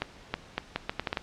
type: accelerating click train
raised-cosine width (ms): 0.3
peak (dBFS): -12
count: 9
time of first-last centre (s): 0.02-1.172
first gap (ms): 320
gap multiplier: 0.75
effects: pink hiss -51 dBFS RMS until 1.22 s + low-pass 5000 Hz 12 dB/octave